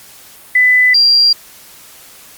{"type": "tone pair in turn", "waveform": "sine", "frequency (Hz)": [2000, 4757], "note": ["B6", "D8"], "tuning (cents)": [21, 21], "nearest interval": "octave + minor third", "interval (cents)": 1500, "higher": "second", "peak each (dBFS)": -6, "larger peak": "neither", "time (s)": [[0.55, 0.94], [0.94, 1.33]], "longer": "neither", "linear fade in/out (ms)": 5, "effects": ["white hiss -39 dBFS RMS until 2.37 s", "Opus 48 kbps"]}